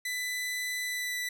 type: tone with pitch glide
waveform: sawtooth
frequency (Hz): 1996 to 1978.8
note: B6 to B6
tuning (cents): +18 to +3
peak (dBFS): -28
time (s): 0.05-1.29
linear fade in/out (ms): 5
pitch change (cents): -15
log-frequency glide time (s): 0.81-1.17
effects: none